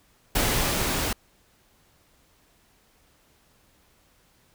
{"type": "noise with level ramp", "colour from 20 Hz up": "pink", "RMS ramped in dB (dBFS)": [-23, -27], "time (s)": [0.35, 1.13], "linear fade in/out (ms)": 5, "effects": ["pink hiss -62 dBFS RMS until 4.54 s"]}